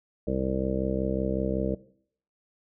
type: harmonic tone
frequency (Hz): 65.41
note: C2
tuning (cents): 0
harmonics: 1 / 2 / 3 / 4 / 5 / 6 / 7 / 8 / 9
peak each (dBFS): -34 / -36 / -31 / -38 / -33 / -42 / -31 / -36 / -34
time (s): 0.27-1.75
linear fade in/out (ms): 5
effects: noise-tail reverb RT60 0.6 s tail -19 dB re dry